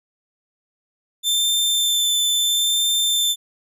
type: tone with vibrato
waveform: sawtooth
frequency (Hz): 3554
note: A7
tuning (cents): +17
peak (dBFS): -14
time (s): 1.23-3.36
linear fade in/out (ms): 50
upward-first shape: sine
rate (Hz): 0.75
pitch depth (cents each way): 12
effects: none